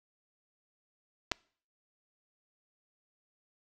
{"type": "clicks", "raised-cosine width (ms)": 0.2, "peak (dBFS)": [-16, -11], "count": 2, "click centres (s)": [1.315, 1.318], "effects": ["noise-tail reverb RT60 0.5 s tail -26 dB re dry"]}